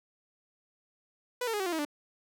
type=tone with pitch steps; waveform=sawtooth; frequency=493.9 / 452.9 / 415.3 / 380.8 / 349.2 / 320.3 / 293.7 Hz; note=B4 / A#4 / G#4 / F#4 / F4 / E4 / D4; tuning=0 / -50 / 0 / +50 / 0 / -50 / 0 cents; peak=-26 dBFS; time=1.41-1.851 s; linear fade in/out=5 ms; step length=63 ms; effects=none